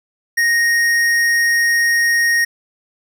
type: tone with tanh clipping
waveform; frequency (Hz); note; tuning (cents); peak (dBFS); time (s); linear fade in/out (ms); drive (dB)
sine; 1864.7; A#6; 0; -14; 0.37-2.45; 10; 15
effects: none